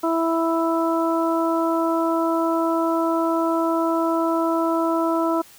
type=harmonic tone; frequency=329.6 Hz; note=E4; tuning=in tune; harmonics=1 / 2 / 3 / 4; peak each=-21 / -24 / -26 / -27 dBFS; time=0.03-5.42 s; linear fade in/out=10 ms; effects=white hiss -48 dBFS RMS until 5.58 s